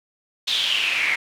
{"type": "noise with band-pass filter sweep", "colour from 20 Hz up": "pink", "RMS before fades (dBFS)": -22, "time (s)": [0.47, 1.16], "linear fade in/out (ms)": 10, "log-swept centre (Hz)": [3700, 2100], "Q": 7.4, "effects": []}